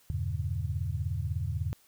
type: chord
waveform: sine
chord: E diminished seventh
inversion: none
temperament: just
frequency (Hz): 82.41 / 98.89 / 118.67 / 142.4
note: E2 / G2 / Bb2 / Db3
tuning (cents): 0 / +16 / +31 / +47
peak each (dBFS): -33 / -34 / -37 / -37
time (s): 0.1-1.73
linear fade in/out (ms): 0
effects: white hiss -63 dBFS RMS until 1.87 s